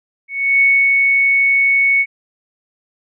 sine tone with ADSR envelope, 2217 Hz, C#7, in tune, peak -8 dBFS, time 0.28-2.06 s, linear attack 330 ms, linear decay 280 ms, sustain -2 dB, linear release 53 ms, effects none

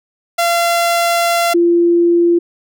sawtooth / sine tone pair in turn, 685 / 343.5 Hz, F5 / F4, -34 / -29 cents, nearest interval octave, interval 1195 cents, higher first, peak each -8 dBFS, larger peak neither, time 0.38-1.54 / 1.54-2.39 s, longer first, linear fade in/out 10 ms, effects none

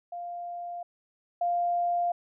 sine tone pair in turn, 698.5 / 698.5 Hz, F5 / F5, 0 / 0 cents, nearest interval unison, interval 0 cents, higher neither, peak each -34 / -24 dBFS, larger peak second, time 0.12-0.83 / 1.41-2.12 s, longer neither, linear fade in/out 5 ms, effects none

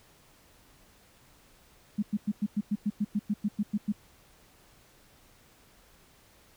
sine tone bursts, 207.7 Hz, G#3, in tune, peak -24 dBFS, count 14, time 1.98-3.924 s, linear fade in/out 10 ms, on 46 ms, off 100 ms, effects pink hiss -60 dBFS RMS until 6.56 s

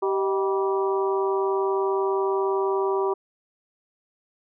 harmonic tone with a mistuned harmonic, 194.2 Hz, G3, 16 cents flat, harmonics 2 / 3 / 4 / 5 / 6, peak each -22 / -35 / -33 / -29 / -33 dBFS, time 0.02-3.14 s, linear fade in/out 10 ms, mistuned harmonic 3, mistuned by +120 cents, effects none

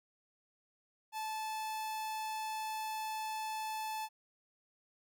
45% pulse tone, 871 Hz, A5, 18 cents flat, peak -37 dBFS, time 1.12-4.09 s, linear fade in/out 50 ms, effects none

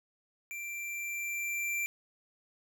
square tone with level ramp, 2355 Hz, D7, 4 cents sharp, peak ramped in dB -39 to -31 dBFS, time 0.51-1.86 s, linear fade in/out 0 ms, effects 11-bit

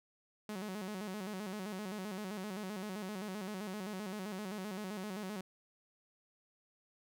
sawtooth tone with vibrato, 198.8 Hz, G3, 25 cents sharp, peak -36 dBFS, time 0.49-5.41 s, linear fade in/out 2 ms, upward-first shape square, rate 7.7 Hz, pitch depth 110 cents each way, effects none

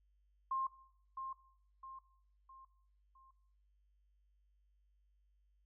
sine tone with echo, 1062 Hz, C6, 25 cents sharp, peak -34 dBFS, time 0.51-0.67 s, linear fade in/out 5 ms, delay 660 ms, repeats 4, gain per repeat -7 dB, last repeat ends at 3.31 s, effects noise-tail reverb RT60 0.7 s tail -19 dB re dry + added 50 Hz sine -70 dBFS peak until 5.65 s

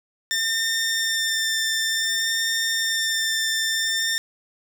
15% pulse tone with vibrato, 1800 Hz, A6, 39 cents sharp, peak -15 dBFS, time 0.31-4.18 s, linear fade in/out 0 ms, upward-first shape sine, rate 0.55 Hz, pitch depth 13 cents each way, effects none

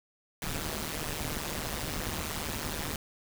pink noise with amplitude modulation, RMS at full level -31 dBFS, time 0.42-2.96 s, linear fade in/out 2 ms, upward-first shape sine, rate 153 Hz, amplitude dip 95%, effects none

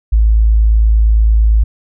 sine tone, 54.4 Hz, A1, 19 cents flat, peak -6 dBFS, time 0.12-1.64 s, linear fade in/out 10 ms, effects none

